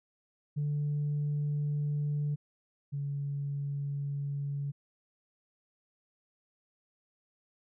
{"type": "tone pair in turn", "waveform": "sine", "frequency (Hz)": [146.8, 141.72], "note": ["D3", "C#3"], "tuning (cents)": [0, 39], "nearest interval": "minor second", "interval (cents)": 61, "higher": "first", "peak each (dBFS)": [-27, -31], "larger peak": "first", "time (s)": [[0.56, 2.36], [2.92, 4.72]], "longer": "neither", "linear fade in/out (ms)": 20, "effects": ["tanh soft clip ceiling -26 dBFS"]}